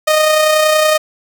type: tone with amplitude modulation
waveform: sawtooth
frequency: 618 Hz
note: D#5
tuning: 12 cents flat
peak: -4 dBFS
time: 0.07-0.98 s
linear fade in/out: 10 ms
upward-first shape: sine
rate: 30.7 Hz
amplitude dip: 35%
effects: none